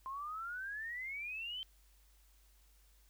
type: exponential sweep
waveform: sine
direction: up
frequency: 1043 to 3130 Hz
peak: -40 dBFS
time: 0.06-1.63 s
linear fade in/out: 0 ms
effects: added 50 Hz sine -64 dBFS peak until 3.09 s + white hiss -71 dBFS RMS until 3.09 s